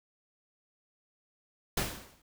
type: noise with exponential decay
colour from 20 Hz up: pink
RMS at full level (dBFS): -28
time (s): 1.77-2.22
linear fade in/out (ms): 5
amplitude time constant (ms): 97
effects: none